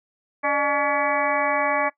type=harmonic tone with a mistuned harmonic; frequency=283.5 Hz; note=C#4; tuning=39 cents sharp; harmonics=1 / 2 / 3 / 4 / 5 / 6 / 7 / 8; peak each=-32 / -25 / -26 / -25 / -37 / -28 / -29 / -29 dBFS; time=0.43-1.9 s; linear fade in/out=20 ms; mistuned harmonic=2; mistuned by=+100 cents; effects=noise-tail reverb RT60 0.1 s tail -20 dB re dry